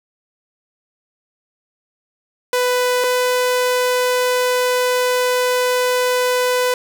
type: tone pair in turn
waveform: sawtooth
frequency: 497.4 / 499.4 Hz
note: B4 / B4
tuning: +12 / +19 cents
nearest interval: unison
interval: 7 cents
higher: second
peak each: -11 dBFS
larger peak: neither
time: 2.53-3.04 / 3.04-6.74 s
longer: second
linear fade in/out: 2 ms
effects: none